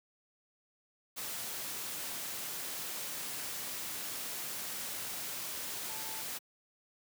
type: tone in noise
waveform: sine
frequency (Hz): 880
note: A5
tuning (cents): 0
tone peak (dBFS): -49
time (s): 5.88-6.23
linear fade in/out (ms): 20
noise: white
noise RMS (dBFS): -40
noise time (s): 1.16-6.39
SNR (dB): -12
effects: high-pass 100 Hz 12 dB/octave